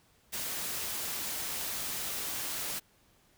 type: noise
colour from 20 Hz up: white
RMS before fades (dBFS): -36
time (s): 0.32-2.8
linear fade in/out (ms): 20
effects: pink hiss -66 dBFS RMS until 3.37 s